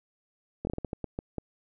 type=slowing click train; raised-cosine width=2 ms; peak=-19 dBFS; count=10; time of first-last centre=0.65-1.383 s; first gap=21 ms; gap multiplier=1.32; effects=none